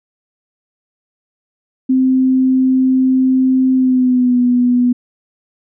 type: tone with pitch glide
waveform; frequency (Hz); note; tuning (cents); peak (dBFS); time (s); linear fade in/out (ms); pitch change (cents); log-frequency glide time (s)
sine; 260 to 246.1; C4 to B3; -11 to -6; -9; 1.89-4.93; 10; -95; 3.74-4.39
effects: none